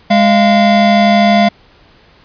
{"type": "tone pair together", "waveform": "square", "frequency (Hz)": [206, 690.3], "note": ["G#3", "F5"], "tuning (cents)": [-14, -20], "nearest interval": "octave + major sixth", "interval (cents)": 2094, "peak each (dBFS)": -10, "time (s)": [0.1, 1.49], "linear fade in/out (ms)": 10, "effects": ["pink hiss -46 dBFS RMS until 2.24 s", "resampled to 11025 Hz"]}